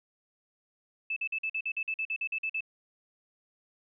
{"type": "tone bursts", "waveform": "sine", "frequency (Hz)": 2624, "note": "E7", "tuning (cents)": -9, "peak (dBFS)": -29, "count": 14, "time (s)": [1.1, 2.607], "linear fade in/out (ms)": 5, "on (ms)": 64, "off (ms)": 47, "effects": []}